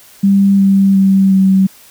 sine tone with pitch steps, 197.4 / 195.36 / 193.34 / 191.34 Hz, G3 / G3 / G3 / G3, +12 / -6 / -24 / -42 cents, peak -6 dBFS, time 0.23-1.67 s, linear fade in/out 10 ms, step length 360 ms, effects white hiss -42 dBFS RMS until 1.9 s

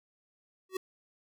square tone with exponential growth, 376.1 Hz, F#4, 28 cents sharp, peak -29 dBFS, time 0.69-0.77 s, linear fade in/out 5 ms, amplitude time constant 16 ms, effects none

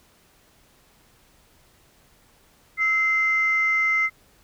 sine tone pair together, 1306.7 / 2076 Hz, E6 / C7, -16 / -14 cents, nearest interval minor sixth, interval 802 cents, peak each -27 / -18 dBFS, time 2.77-4.1 s, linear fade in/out 50 ms, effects tanh soft clip ceiling -12 dBFS + pink hiss -58 dBFS RMS until 4.43 s

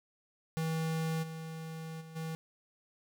square tone with level steps, 161.1 Hz, E3, 39 cents flat, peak -32 / -41 / -48 / -37 dBFS, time 0.57-2.35 s, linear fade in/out 0 ms, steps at 1.22 / 2 / 2.15 s, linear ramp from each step 20 ms, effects none

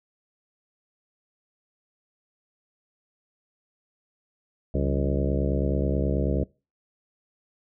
harmonic tone with a mistuned harmonic, 69.3 Hz, C#2, in tune, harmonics 1 / 2 / 3 / 4 / 5 / 6 / 7 / 8 / 9, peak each -26 / -29 / -31 / -32 / -33 / -34 / -34 / -35 / -36 dBFS, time 4.74-6.44 s, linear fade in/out 5 ms, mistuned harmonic 3, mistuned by -120 cents, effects noise-tail reverb RT60 0.3 s tail -23 dB re dry

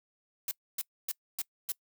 blue noise bursts, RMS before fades -33 dBFS, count 5, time 0.48-1.72 s, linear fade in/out 2 ms, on 32 ms, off 270 ms, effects noise-tail reverb RT60 0.1 s tail -24 dB re dry

